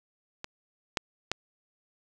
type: clicks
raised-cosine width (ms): 0.2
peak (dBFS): -19 / -9 / -10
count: 3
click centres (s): 0.444 / 0.972 / 1.316
effects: none